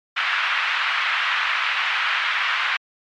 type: band-pass noise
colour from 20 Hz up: pink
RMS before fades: -22 dBFS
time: 0.16-2.77 s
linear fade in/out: 10 ms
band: 1200 to 3000 Hz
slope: 24 dB/octave
effects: MP3 64 kbps